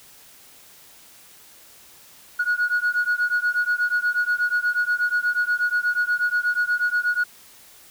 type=beating tone pair; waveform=sine; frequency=1449 / 1457.3 Hz; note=F#6 / F#6; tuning=-37 / -27 cents; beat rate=8.3 Hz; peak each=-21 dBFS; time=2.39-7.24 s; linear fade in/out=10 ms; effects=tanh soft clip ceiling -15 dBFS + white hiss -49 dBFS RMS until 7.9 s